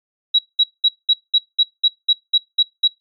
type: tone bursts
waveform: sine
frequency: 3876 Hz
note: B7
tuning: 33 cents flat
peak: -9 dBFS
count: 11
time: 0.34-2.879 s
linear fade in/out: 10 ms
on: 49 ms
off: 200 ms
effects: noise-tail reverb RT60 0.2 s tail -21 dB re dry + MP3 96 kbps